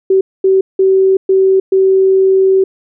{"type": "tone bursts at uneven times", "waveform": "sine", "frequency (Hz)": 382.3, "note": "G4", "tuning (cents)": -43, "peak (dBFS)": -6, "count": 5, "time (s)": [[0.1, 0.21], [0.44, 0.61], [0.79, 1.17], [1.29, 1.6], [1.72, 2.64]], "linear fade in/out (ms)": 5, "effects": []}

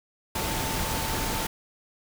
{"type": "tone in noise", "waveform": "sine", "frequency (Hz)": 891, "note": "A5", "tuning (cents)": 22, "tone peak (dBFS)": -36, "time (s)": [0.35, 1.47], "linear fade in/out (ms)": 5, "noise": "pink", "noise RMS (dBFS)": -29, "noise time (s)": [0.35, 1.47], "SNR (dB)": -10, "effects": []}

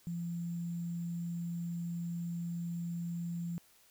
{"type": "tone with sample-and-hold", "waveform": "sine", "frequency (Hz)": 170.9, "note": "F3", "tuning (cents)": -37, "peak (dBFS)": -35, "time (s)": [0.07, 3.58], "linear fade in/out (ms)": 0, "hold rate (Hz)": 7350, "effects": ["white hiss -65 dBFS RMS until 3.9 s"]}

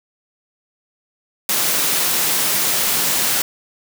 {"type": "high-pass noise", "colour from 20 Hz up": "white", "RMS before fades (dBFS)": -18, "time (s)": [1.49, 3.42], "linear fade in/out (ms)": 2, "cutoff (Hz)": 120, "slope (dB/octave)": 96, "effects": []}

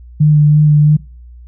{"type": "tone with vibrato", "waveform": "sine", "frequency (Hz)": 150, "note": "D3", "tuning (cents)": 37, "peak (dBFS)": -5, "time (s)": [0.2, 0.97], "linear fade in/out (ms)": 10, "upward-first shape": "sine", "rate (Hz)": 3, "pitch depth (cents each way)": 17, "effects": ["noise-tail reverb RT60 0.4 s tail -23 dB re dry", "added 60 Hz sine -33 dBFS peak until 1.47 s"]}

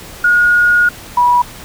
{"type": "tone pair in turn", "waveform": "sine", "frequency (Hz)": [1440, 973.7], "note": ["F#6", "B5"], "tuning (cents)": [-47, -25], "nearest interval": "perfect fifth", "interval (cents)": 678, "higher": "first", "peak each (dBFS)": -7, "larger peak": "neither", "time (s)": [[0.24, 0.89], [1.17, 1.42]], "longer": "first", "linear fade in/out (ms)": 5, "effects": ["pink hiss -33 dBFS RMS until 1.64 s"]}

